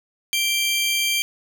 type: tone pair together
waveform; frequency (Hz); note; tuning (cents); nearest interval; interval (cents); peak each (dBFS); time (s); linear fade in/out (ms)
sawtooth; 2349 / 3173; D7 / G7; 0 / +20; perfect fourth; 520; -19; 0.33-1.22; 0
effects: none